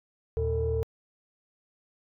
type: tone cluster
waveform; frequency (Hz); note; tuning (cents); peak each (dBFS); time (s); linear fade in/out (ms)
sine; 78.7 / 116.4 / 448.2; D#2 / A#2 / A4; +20 / -2 / +32; -28 / -32 / -27; 0.37-0.83; 0
effects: tanh soft clip ceiling -19 dBFS